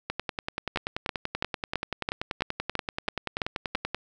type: two click trains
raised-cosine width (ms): 0.3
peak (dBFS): -13 / -10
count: 41 / 10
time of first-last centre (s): 0.1-3.946 / 0.76-3.75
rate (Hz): 10.4 / 3.01
effects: none